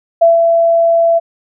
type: tone with ADSR envelope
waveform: sine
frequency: 670 Hz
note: E5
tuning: 28 cents sharp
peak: -3 dBFS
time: 0.21-1.2 s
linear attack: 13 ms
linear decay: 150 ms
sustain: -4 dB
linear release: 26 ms
effects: none